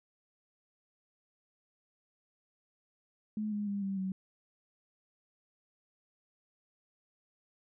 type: tone with pitch steps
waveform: sine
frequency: 213.4 / 207.1 / 201 / 195.01 / 189.24 Hz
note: G#3 / G#3 / G3 / G3 / F#3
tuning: +47 / -5 / +44 / -9 / +39 cents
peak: -32 dBFS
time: 3.37-4.12 s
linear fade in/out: 2 ms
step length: 150 ms
effects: none